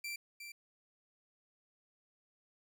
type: tone with echo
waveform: sawtooth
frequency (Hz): 2349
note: D7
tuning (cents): 0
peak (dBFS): -36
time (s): 0.04-0.16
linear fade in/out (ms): 5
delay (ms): 360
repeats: 1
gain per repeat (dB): -7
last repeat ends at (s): 0.52
effects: none